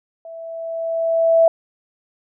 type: tone with level ramp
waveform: sine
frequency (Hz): 659.3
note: E5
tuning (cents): 0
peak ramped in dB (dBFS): -33 to -8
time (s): 0.25-1.48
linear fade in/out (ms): 2
effects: none